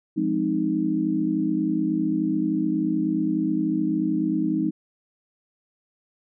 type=chord; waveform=sine; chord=F minor seventh; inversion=none; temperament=equal; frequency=174.61 / 207.7 / 261.6 / 311.1 Hz; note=F3 / Ab3 / C4 / Eb4; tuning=0 / 0 / 0 / 0 cents; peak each=-29 / -28 / -28 / -23 dBFS; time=0.16-4.71 s; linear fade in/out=20 ms; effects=none